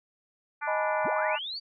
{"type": "harmonic tone", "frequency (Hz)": 293.7, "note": "D4", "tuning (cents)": 0, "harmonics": [3, 4, 5, 6, 7, 8], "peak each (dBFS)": [-34, -38, -34, -41, -41, -42], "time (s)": [0.61, 1.39], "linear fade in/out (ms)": 20}
{"type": "chord", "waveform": "sine", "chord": "G# minor", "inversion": "second", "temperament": "equal", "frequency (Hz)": [622.3, 830.6, 987.8], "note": ["D#5", "G#5", "B5"], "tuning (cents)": [0, 0, 0], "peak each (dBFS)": [-29, -34, -32], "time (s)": [0.67, 1.36], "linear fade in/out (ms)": 10}
{"type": "linear sweep", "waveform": "sine", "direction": "up", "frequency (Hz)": [58.27, 4700], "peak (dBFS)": -33, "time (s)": [1.04, 1.6], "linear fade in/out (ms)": 20}
{"effects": []}